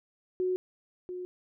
sine tone pair in turn, 367.6 / 362.1 Hz, F#4 / F#4, -11 / -37 cents, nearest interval unison, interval 26 cents, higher first, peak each -26 / -35 dBFS, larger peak first, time 0.4-0.56 / 1.09-1.25 s, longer neither, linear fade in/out 0 ms, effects none

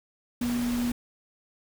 sine tone in noise, 241.1 Hz, B3, 41 cents flat, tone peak -25 dBFS, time 0.41-0.92 s, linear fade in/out 5 ms, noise pink, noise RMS -37 dBFS, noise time 0.41-0.92 s, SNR +9 dB, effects none

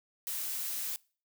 blue noise, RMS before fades -36 dBFS, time 0.27-0.96 s, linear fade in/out 0 ms, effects noise-tail reverb RT60 0.4 s tail -24 dB re dry

